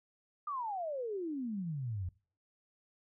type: exponential sweep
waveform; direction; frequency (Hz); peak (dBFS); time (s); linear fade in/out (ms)
sine; down; 1230 to 84.4; -35; 0.47-2.09; 5
effects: noise-tail reverb RT60 0.4 s tail -21 dB re dry